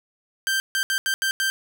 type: tone bursts at uneven times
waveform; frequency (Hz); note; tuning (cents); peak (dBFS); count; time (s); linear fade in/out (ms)
sawtooth; 1568; G6; 0; -17; 6; 0.47-0.6 / 0.75-0.83 / 0.9-0.98 / 1.06-1.14 / 1.22-1.31 / 1.4-1.5; 0
effects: none